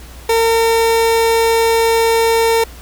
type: tone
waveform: 30% pulse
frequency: 455.6 Hz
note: A#4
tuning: 40 cents flat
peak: -8 dBFS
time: 0.29-2.64 s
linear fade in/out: 5 ms
effects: added 60 Hz sine -34 dBFS peak until 2.81 s + pink hiss -39 dBFS RMS until 2.81 s